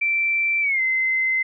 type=tone with pitch glide; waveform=sine; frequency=2341 to 2062 Hz; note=D7 to C7; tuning=-6 to -26 cents; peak=-18 dBFS; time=0.01-1.43 s; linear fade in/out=10 ms; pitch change=-220 cents; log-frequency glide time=0.61-0.81 s; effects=none